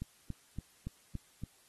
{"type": "click train", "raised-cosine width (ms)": 5, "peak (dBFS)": -26, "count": 6, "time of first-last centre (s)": [0.02, 1.436], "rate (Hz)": 3.53, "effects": ["white hiss -65 dBFS RMS until 1.68 s", "AAC 32 kbps"]}